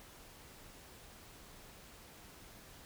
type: silence
effects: pink hiss -56 dBFS RMS until 2.85 s